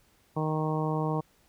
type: harmonic tone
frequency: 155.56 Hz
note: D#3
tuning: in tune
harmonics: 1 / 2 / 3 / 4 / 5 / 6 / 7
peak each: -29 / -34 / -34 / -38 / -37 / -37 / -38 dBFS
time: 0.36-1.21 s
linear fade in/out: 10 ms
effects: pink hiss -65 dBFS RMS until 1.48 s